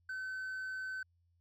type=tone with hard clipping; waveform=sine; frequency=1525 Hz; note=G6; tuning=48 cents flat; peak=-39 dBFS; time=0.09-1.03 s; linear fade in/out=5 ms; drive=2 dB; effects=added 86 Hz sine -70 dBFS peak until 1.4 s